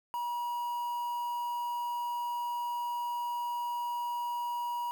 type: tone with quantisation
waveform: triangle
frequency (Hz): 960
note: B5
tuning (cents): -49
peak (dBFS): -30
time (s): 0.14-4.91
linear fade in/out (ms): 0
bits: 8
effects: none